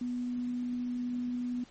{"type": "tone with quantisation", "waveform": "sine", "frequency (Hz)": 245.8, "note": "B3", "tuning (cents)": -8, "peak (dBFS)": -31, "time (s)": [0.01, 1.64], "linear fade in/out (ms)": 5, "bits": 10, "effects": ["pink hiss -58 dBFS RMS until 1.7 s", "MP3 32 kbps"]}